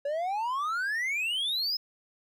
triangle exponential sweep, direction up, 556 to 5200 Hz, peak -26 dBFS, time 0.05-1.77 s, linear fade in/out 5 ms, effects none

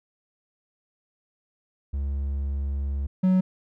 triangle tone pair in turn, 69.6 / 185.81 Hz, C#2 / F#3, +8 / +8 cents, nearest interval octave + perfect fourth, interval 1700 cents, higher second, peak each -23 / -15 dBFS, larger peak second, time 1.93-3.07 / 3.23-3.41 s, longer first, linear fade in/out 10 ms, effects none

